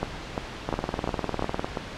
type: two click trains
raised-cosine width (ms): 1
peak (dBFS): -12 / -12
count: 20 / 6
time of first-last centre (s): 0.69-1.645 / 0.03-1.772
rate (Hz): 19.9 / 2.87
effects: pink hiss -37 dBFS RMS until 1.97 s + low-pass 4000 Hz 12 dB/octave